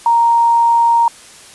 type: tone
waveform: sine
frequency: 932.3 Hz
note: A#5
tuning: in tune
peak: -8 dBFS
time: 0.06-1.08 s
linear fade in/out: 2 ms
effects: white hiss -39 dBFS RMS until 1.54 s + resampled to 24000 Hz